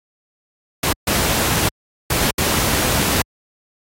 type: noise bursts at uneven times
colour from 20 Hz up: pink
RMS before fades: -17 dBFS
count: 4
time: 0.83-0.93 / 1.07-1.69 / 2.1-2.31 / 2.38-3.22 s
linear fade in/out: 5 ms
effects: high-pass 60 Hz 12 dB/octave + AAC 48 kbps